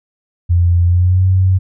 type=tone with pitch glide; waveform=sine; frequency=86.9 to 93.68 Hz; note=F2 to F#2; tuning=-8 to +22 cents; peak=-8 dBFS; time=0.49-1.59 s; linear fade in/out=20 ms; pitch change=+130 cents; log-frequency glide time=0.85-1.25 s; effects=none

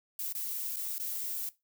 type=noise with dropouts; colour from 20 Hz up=violet; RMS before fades=-36 dBFS; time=0.19-1.49 s; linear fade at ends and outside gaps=2 ms; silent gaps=0.326-0.35 / 0.761-0.767 / 0.982-0.998 s; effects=noise-tail reverb RT60 0.2 s tail -17 dB re dry

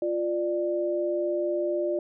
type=tone pair together; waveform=sine; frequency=349.2 / 593.4 Hz; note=F4 / D5; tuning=0 / +18 cents; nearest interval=major sixth; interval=918 cents; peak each=-27 dBFS; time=0.02-1.99 s; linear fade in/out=2 ms; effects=none

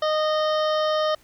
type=harmonic tone with a mistuned harmonic; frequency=617 Hz; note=D#5; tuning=15 cents flat; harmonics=1 / 2 / 3 / 5 / 6 / 7 / 8 / 9; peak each=-21 / -26 / -35 / -33 / -37 / -42 / -40 / -41 dBFS; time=0.02-1.15 s; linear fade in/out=5 ms; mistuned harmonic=8; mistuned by=+44 cents; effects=pink hiss -57 dBFS RMS until 1.23 s

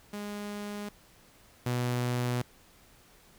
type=tone pair in turn; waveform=sawtooth; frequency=206.1 / 122.89 Hz; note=G#3 / B2; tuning=-13 / -8 cents; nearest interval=major sixth; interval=895 cents; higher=first; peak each=-32 / -24 dBFS; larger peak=second; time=0.13-0.89 / 1.66-2.42 s; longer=neither; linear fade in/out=5 ms; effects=pink hiss -59 dBFS RMS until 3.38 s

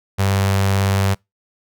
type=tone with notch filter; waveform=sawtooth; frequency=98 Hz; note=G2; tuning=in tune; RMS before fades=-17 dBFS; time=0.18-1.15 s; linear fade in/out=20 ms; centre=280 Hz; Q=1.3; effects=noise-tail reverb RT60 0.2 s tail -26 dB re dry

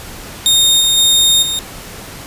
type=tone with level steps; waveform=sawtooth; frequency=3686 Hz; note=A#7; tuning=20 cents flat; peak=-5 / -7 / -5 / -13 dBFS; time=0.46-1.59 s; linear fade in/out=0 ms; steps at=0.8 / 0.97 / 1.42 s; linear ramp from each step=10 ms; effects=pink hiss -31 dBFS RMS until 2.26 s + resampled to 32000 Hz

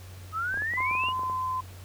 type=exponential sweep; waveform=sine; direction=up; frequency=1244.5 to 2960 Hz; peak=-27 dBFS; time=0.32-1.13 s; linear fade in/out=50 ms
type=clicks; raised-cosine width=1 ms; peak=-27 dBFS; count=12; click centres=0.542 / 0.574 / 0.621 / 0.737 / 0.805 / 0.912 / 0.952 / 1.038 / 1.087 / 1.194 / 1.234 / 1.298 s
type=tone; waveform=sine; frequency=1027 Hz; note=C6; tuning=33 cents flat; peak=-27 dBFS; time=0.77-1.61 s; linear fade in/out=10 ms
effects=added 92 Hz sine -42 dBFS peak until 1.84 s + pink hiss -51 dBFS RMS until 1.84 s

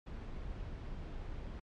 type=noise; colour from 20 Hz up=brown; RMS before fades=-43 dBFS; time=0.06-1.6 s; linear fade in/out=10 ms; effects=low-pass 4000 Hz 12 dB/octave + MP3 64 kbps

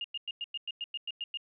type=tone bursts; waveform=sine; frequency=2836 Hz; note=F7; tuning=26 cents sharp; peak=-33 dBFS; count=11; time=0.01-1.373 s; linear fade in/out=2 ms; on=33 ms; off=100 ms; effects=none

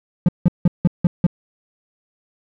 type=tone bursts; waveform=triangle; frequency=174.61 Hz; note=F3; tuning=in tune; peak=-7 dBFS; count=6; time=0.26-1.266 s; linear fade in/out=2 ms; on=26 ms; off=170 ms; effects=none

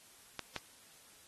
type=clicks; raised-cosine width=0.2 ms; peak=-19 / -20 dBFS; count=2; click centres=0.393 / 0.563 s; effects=white hiss -60 dBFS RMS until 1.27 s + AAC 32 kbps

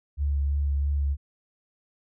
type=tone with vibrato; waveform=sine; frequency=71 Hz; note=C#2; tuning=42 cents sharp; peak=-22 dBFS; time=0.17-1.17 s; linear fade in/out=50 ms; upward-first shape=sine; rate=3 Hz; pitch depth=19 cents each way; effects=none

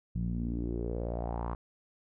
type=tone with low-pass filter sweep; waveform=sawtooth; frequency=58.27 Hz; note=A#1; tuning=in tune; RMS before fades=-34 dBFS; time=0.15-1.55 s; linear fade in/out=5 ms; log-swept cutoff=160 to 1100 Hz; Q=4.1; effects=none

